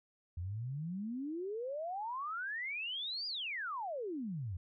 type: exponential two-way sweep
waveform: sine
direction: up then down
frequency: 82.41 to 4957 to 82.41 Hz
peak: -37 dBFS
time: 0.37-4.57 s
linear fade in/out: 5 ms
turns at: 3.27 s
effects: none